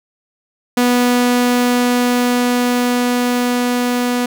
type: tone with level ramp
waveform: sawtooth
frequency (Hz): 245.3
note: B3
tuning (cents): -12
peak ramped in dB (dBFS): -7 to -11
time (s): 0.77-4.26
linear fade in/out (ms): 5
effects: none